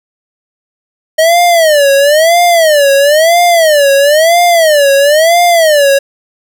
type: tone with vibrato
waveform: square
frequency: 622.3 Hz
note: D#5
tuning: in tune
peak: -5 dBFS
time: 1.18-5.99 s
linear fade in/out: 10 ms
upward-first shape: sine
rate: 1 Hz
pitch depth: 210 cents each way
effects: none